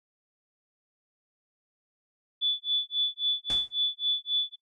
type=tone with tremolo; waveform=sine; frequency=3464 Hz; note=A7; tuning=28 cents flat; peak=-22 dBFS; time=2.41-4.56 s; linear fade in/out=20 ms; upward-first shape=sine; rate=3.7 Hz; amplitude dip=100%
type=noise with exponential decay; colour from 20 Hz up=pink; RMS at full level=-35 dBFS; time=3.5-3.73 s; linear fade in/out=0 ms; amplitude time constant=49 ms
effects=noise-tail reverb RT60 0.1 s tail -20 dB re dry + resampled to 22050 Hz